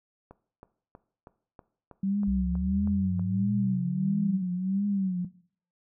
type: click train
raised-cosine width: 1 ms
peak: -32 dBFS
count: 10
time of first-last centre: 0.31-3.195 s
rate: 3.12 Hz
type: tone with vibrato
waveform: sine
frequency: 191 Hz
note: G3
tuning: 45 cents flat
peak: -25 dBFS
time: 2.03-5.25 s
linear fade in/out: 5 ms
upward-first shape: triangle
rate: 1.5 Hz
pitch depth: 130 cents each way
type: exponential sweep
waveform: sine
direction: up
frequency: 61 to 185 Hz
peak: -30 dBFS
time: 2.27-4.43 s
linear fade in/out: 10 ms
effects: noise-tail reverb RT60 0.5 s tail -17 dB re dry